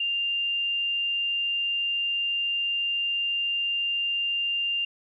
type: tone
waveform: sine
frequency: 2794 Hz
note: F7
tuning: in tune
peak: -24 dBFS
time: 0-4.85 s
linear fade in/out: 5 ms
effects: 11-bit